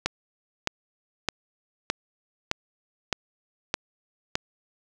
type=click train; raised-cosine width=0.2 ms; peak=-6 dBFS; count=8; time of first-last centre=0.06-4.354 s; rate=1.63 Hz; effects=none